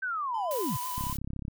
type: linear sweep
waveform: sine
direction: down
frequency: 1569 to 92.5 Hz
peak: -29 dBFS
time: 0.02-0.77 s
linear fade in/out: 10 ms
type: tone with vibrato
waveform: triangle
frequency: 1000 Hz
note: B5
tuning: 21 cents sharp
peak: -32 dBFS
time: 0.34-1.13 s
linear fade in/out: 5 ms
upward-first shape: triangle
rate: 8 Hz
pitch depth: 47 cents each way
type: noise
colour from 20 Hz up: blue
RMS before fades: -38 dBFS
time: 0.51-1.17 s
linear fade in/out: 0 ms
type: click train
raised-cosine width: 5 ms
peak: -24 dBFS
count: 18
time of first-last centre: 0.98-1.481 s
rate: 33.9 Hz
effects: none